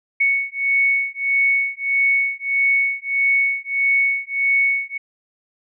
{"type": "beating tone pair", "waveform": "sine", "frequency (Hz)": [2217, 2218.6], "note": ["C#7", "C#7"], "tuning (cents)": [0, 1], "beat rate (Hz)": 1.6, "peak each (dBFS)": -19, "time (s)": [0.2, 4.98], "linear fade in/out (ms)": 10, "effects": []}